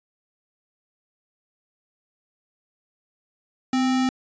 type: tone with sample-and-hold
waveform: sine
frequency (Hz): 256.2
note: C4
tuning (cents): -36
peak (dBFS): -18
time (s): 3.73-4.09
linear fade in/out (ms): 2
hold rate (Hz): 1050
effects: resampled to 16000 Hz